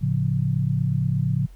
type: chord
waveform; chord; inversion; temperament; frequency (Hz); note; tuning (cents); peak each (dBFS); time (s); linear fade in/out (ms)
sine; A augmented; none; equal; 110 / 138.59 / 174.61; A2 / C#3 / E#3; 0 / 0 / 0; -25 / -22 / -26; 0.01-1.47; 20
effects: added 44 Hz sine -41 dBFS peak until 1.55 s + pink hiss -60 dBFS RMS until 1.55 s